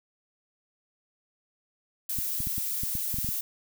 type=noise; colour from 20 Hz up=violet; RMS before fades=-31 dBFS; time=2.09-3.41 s; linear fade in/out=5 ms
type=clicks; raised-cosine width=5 ms; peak=-23 dBFS; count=10; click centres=2.187 / 2.404 / 2.471 / 2.581 / 2.835 / 2.953 / 3.142 / 3.186 / 3.246 / 3.289 s
effects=none